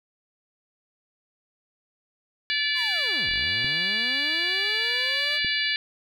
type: harmonic tone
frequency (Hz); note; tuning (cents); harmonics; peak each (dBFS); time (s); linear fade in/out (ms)
579; D5; -25; 3 / 4 / 5 / 6 / 7 / 8; -28 / -29 / -30 / -31 / -31 / -32; 2.5-5.76; 0
type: linear two-way sweep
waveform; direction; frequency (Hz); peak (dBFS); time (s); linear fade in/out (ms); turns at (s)
sawtooth; down then up; 1108.7 to 34.3 to 614; -33; 2.74-5.4; 50; 3.3
type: clicks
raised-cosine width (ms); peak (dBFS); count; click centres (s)
3; -24; 2; 3.645 / 5.447
effects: none